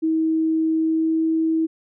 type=tone with pitch glide; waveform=sine; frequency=320 to 322.2 Hz; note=D#4 to E4; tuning=+49 to -39 cents; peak=-17 dBFS; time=0.02-1.67 s; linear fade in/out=20 ms; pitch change=+12 cents; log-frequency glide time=0.75-1.24 s; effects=none